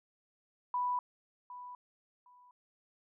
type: tone with echo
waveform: sine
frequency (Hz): 987.8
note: B5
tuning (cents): 0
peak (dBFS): -30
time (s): 0.74-0.99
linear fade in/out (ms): 2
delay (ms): 760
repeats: 2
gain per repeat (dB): -14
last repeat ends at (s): 2.51
effects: none